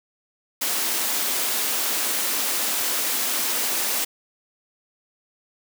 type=high-pass noise; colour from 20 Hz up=white; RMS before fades=-24 dBFS; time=0.61-4.05 s; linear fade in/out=10 ms; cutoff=210 Hz; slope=48 dB/octave; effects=none